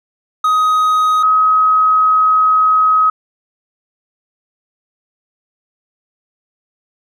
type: tone pair in turn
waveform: triangle / sine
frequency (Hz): 1257 / 1268.7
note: D#6 / D#6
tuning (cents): +17 / +33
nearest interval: unison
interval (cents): 16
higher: second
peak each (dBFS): -8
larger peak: neither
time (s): 0.44-1.23 / 1.23-3.1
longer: second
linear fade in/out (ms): 5
effects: none